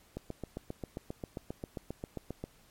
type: click train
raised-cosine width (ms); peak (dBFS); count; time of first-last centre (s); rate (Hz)
2; -24; 18; 0.17-2.44; 7.49
effects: pink hiss -63 dBFS RMS until 2.7 s + MP3 64 kbps